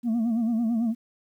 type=tone with vibrato; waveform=sine; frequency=229.6 Hz; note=A#3; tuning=26 cents flat; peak=-19 dBFS; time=0.03-0.95 s; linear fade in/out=50 ms; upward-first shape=sine; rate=9 Hz; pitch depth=85 cents each way; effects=tanh soft clip ceiling -21 dBFS + 10-bit